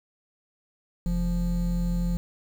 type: tone pair together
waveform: triangle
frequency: 43.45 / 173.8 Hz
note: F1 / F3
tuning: -8 / -8 cents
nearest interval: 2 octaves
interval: 2400 cents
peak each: -24 dBFS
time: 1.06-2.17 s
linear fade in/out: 0 ms
effects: 8-bit